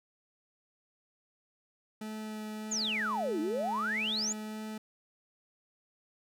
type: tone with vibrato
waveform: 40% pulse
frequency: 215.6 Hz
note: A3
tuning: 35 cents flat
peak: -37 dBFS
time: 2.01-4.78 s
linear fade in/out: 5 ms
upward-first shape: sine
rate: 1.6 Hz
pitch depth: 9 cents each way
type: exponential two-way sweep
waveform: sine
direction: down then up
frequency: 7250 to 293.7 to 7250 Hz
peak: -30 dBFS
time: 2.71-4.33 s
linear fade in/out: 10 ms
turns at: 3.4 s
effects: none